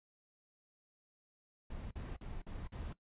brown noise bursts, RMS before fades -44 dBFS, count 5, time 1.7-2.93 s, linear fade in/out 5 ms, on 210 ms, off 45 ms, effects noise-tail reverb RT60 0.1 s tail -17 dB re dry + resampled to 8000 Hz

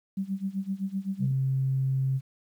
sine tone with tremolo, 193.9 Hz, G3, 19 cents flat, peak -25 dBFS, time 0.17-1.32 s, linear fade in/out 5 ms, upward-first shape sine, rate 7.8 Hz, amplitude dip 90%
sine tone, 133.3 Hz, C3, 33 cents sharp, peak -23 dBFS, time 1.19-2.21 s, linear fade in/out 50 ms
effects tanh soft clip ceiling -15 dBFS + 10-bit

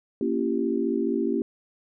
sine chord, A# diminished seventh, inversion none, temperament equal with one note detuned, 233.1 / 277.2 / 337.3 / 392 Hz, A#3 / C#4 / E4 / G4, 0 / 0 / +40 / 0 cents, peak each -28 dBFS, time 0.21-1.42 s, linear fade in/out 2 ms, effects none

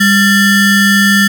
square ring-modulated tone, 789 Hz, G5, 11 cents sharp, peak -4 dBFS, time 0-1.28 s, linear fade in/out 10 ms, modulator 989 Hz, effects none

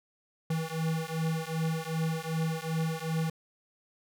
square beating tone pair, 160 / 162.6 Hz, D#3 / E3, +49 / -23 cents, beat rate 2.6 Hz, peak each -33 / -33 dBFS, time 0.5-3.3 s, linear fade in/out 5 ms, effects none

